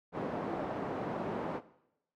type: band-pass noise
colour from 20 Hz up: pink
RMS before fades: -37 dBFS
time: 0.12-1.61 s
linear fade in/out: 50 ms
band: 220 to 880 Hz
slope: 12 dB/octave
effects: noise-tail reverb RT60 0.8 s tail -17 dB re dry